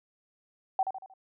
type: tone with echo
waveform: sine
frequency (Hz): 764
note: G5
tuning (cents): -45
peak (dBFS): -22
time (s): 0.79-0.83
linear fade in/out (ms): 2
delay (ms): 77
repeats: 4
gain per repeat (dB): -7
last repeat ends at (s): 1.138
effects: none